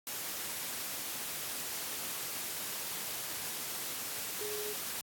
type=tone in noise; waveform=sine; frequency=420 Hz; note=G#4; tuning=19 cents sharp; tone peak=-40 dBFS; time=4.41-4.73 s; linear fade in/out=0 ms; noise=white; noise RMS=-39 dBFS; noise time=0.07-5.01 s; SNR=-4 dB; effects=high-pass 100 Hz 12 dB/octave + AAC 64 kbps